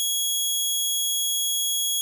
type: tone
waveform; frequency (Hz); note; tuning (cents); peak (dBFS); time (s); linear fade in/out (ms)
15% pulse; 3328; G#7; +3; -15; 0-2.01; 0
effects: none